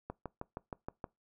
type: click train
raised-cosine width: 1 ms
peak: -25 dBFS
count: 7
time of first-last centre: 0.1-1.042 s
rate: 6.37 Hz
effects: noise-tail reverb RT60 0.2 s tail -23 dB re dry